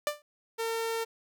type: tone with exponential decay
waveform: sawtooth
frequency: 592 Hz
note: D5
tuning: 14 cents sharp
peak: -20 dBFS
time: 0.07-0.22 s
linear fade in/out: 1 ms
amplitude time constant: 32 ms
type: tone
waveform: sawtooth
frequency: 454.5 Hz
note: A#4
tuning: 44 cents flat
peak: -26 dBFS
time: 0.58-1.05 s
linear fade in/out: 20 ms
effects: none